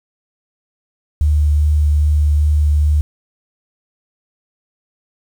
sine tone with vibrato, 74.7 Hz, D2, 30 cents sharp, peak -10 dBFS, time 1.21-3.01 s, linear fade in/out 0 ms, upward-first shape triangle, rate 2.5 Hz, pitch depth 13 cents each way, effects 7-bit

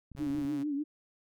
clicks, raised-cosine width 5 ms, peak -36 dBFS, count 10, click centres 0.117 / 0.151 / 0.191 / 0.224 / 0.268 / 0.305 / 0.348 / 0.386 / 0.417 / 0.45 s
sawtooth tone, 138.59 Hz, C#3, in tune, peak -39 dBFS, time 0.16-0.64 s, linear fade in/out 20 ms
sine tone with vibrato, 289.3 Hz, D4, 26 cents flat, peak -30 dBFS, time 0.19-0.84 s, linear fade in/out 20 ms, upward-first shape triangle, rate 6.7 Hz, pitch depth 96 cents each way
effects none

